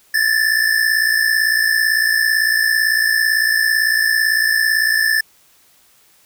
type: tone pair together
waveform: square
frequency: 1729.1 / 1787 Hz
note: A6 / A6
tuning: -31 / +26 cents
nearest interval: minor second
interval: 57 cents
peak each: -17 dBFS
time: 0.14-5.21 s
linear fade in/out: 5 ms
effects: white hiss -53 dBFS RMS until 6.25 s